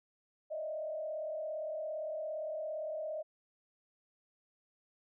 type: tone with frequency modulation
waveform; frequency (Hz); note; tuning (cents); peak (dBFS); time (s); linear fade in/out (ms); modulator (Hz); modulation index
sine; 622.3; D#5; 0; -36; 0.5-3.23; 20; 37.5; 0.79
effects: none